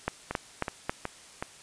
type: two click trains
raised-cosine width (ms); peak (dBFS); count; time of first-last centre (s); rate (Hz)
0.5; -12 / -16; 4 / 4; 0.08-0.895 / 0.31-1.425; 3.68 / 2.69
effects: white hiss -51 dBFS RMS until 1.62 s + resampled to 22050 Hz